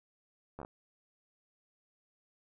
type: slowing click train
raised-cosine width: 1 ms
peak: -30 dBFS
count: 5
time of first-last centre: 0.59-0.649 s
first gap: 12 ms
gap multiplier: 1.14
effects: none